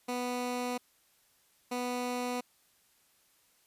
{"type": "tone pair in turn", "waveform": "15% pulse", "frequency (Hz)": [246.9, 246.9], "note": ["B3", "B3"], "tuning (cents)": [0, 0], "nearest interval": "unison", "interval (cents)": 0, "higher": "neither", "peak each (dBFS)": -26, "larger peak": "neither", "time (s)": [[0.08, 0.78], [1.71, 2.41]], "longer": "neither", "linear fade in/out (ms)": 10, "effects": ["white hiss -68 dBFS RMS until 3.66 s", "resampled to 32000 Hz"]}